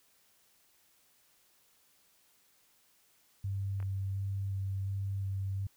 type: tone with vibrato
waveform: sine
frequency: 97.6 Hz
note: G2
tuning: 7 cents flat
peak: -32 dBFS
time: 3.44-5.67 s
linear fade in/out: 5 ms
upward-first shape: square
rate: 1.4 Hz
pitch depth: 10 cents each way
type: clicks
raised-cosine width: 0.5 ms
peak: -35 / -37 dBFS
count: 2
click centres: 3.802 / 3.827 s
effects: white hiss -68 dBFS RMS until 5.76 s